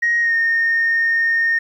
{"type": "tone with pitch glide", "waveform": "sine", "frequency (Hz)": [1880, 1836], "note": ["A#6", "A#6"], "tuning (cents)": [14, -27], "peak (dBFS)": -13, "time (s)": [0.02, 1.59], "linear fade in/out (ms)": 10, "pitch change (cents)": -41, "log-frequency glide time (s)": [0.2, 0.34], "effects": ["tanh soft clip ceiling -10 dBFS", "9-bit"]}